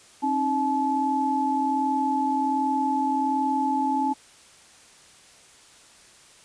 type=tone cluster; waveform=sine; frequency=269.4 / 310.7 / 862 Hz; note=C#4 / D#4 / A5; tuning=-49 / -2 / -36 cents; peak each=-26 / -32 / -23 dBFS; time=0.22-4.14 s; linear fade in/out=20 ms; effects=white hiss -52 dBFS RMS until 6.44 s + resampled to 22050 Hz